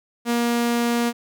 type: tone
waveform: sawtooth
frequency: 236.9 Hz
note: A#3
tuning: 28 cents sharp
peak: -15 dBFS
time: 0.25-1.13 s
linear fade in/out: 50 ms
effects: none